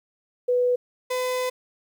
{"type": "tone pair in turn", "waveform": ["sine", "35% pulse"], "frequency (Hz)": [493.9, 505.2], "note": ["B4", "B4"], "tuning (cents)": [0, 39], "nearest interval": "unison", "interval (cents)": 39, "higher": "second", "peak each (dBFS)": [-18, -22], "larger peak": "first", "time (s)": [[0.48, 0.76], [1.1, 1.5]], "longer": "second", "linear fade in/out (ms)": 10, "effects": ["10-bit"]}